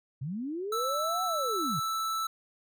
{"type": "linear two-way sweep", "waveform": "sine", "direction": "up then down", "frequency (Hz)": [120.4, 752, 120.4], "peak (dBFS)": -32, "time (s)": [0.21, 1.8], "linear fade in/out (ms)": 10, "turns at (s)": 1.24}
{"type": "tone", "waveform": "square", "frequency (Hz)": 1318.5, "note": "E6", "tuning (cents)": 0, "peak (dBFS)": -30, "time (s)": [0.72, 2.27], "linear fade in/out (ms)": 5}
{"effects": []}